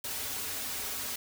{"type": "noise with comb filter", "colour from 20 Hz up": "white", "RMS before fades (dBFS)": -36, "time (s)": [0.04, 1.16], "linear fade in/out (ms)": 5, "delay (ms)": 5.8, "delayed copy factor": -0.85, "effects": []}